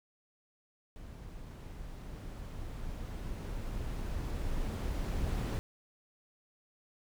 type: noise with level ramp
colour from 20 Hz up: brown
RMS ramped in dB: -47 to -32 dBFS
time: 0.96-5.59 s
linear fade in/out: 0 ms
effects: none